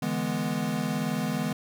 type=chord; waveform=square; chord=E dominant seventh; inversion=third; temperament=equal; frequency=146.83 / 164.81 / 207.7 / 246.9 Hz; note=D3 / E3 / G#3 / B3; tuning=0 / 0 / 0 / 0 cents; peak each=-36 / -33 / -32 / -32 dBFS; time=0.02-1.53 s; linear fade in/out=5 ms; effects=none